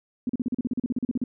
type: tone bursts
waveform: sine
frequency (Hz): 246.3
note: B3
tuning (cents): -5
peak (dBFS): -22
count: 16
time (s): 0.27-1.239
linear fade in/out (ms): 2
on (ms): 24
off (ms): 39
effects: none